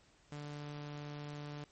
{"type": "tone", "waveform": "sawtooth", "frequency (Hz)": 146.83, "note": "D3", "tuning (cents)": 0, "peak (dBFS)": -39, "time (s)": [0.32, 1.64], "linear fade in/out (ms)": 2, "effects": ["pink hiss -67 dBFS RMS until 1.71 s", "MP3 32 kbps"]}